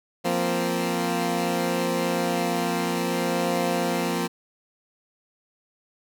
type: chord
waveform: 15% pulse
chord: F suspended fourth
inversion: none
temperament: equal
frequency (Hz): 174.61 / 233.1 / 261.6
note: F3 / Bb3 / C4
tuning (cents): 0 / 0 / 0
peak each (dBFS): -20 / -21 / -23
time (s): 0.24-4.28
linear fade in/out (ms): 20
effects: none